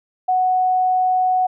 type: tone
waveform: sine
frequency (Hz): 740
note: F#5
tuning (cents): 0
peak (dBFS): -14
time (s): 0.28-1.47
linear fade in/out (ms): 10
effects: none